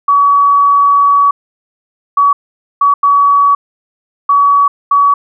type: tone bursts at uneven times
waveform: sine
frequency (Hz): 1134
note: C#6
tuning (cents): +39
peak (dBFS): -5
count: 6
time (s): 0.08-1.31 / 2.17-2.33 / 2.81-2.94 / 3.03-3.55 / 4.29-4.68 / 4.91-5.14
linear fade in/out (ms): 5
effects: none